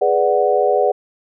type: chord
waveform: sine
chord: G# half-diminished seventh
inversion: none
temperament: equal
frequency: 415.3 / 493.9 / 587.3 / 740 Hz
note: G#4 / B4 / D5 / F#5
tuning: 0 / 0 / 0 / 0 cents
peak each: -18 dBFS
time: 0.01-0.92 s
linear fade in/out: 10 ms
effects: none